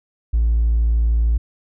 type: tone with hard clipping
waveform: sine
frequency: 56.6 Hz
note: A1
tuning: 50 cents sharp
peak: -14 dBFS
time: 0.33-1.38 s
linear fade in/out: 10 ms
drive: 1 dB
effects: none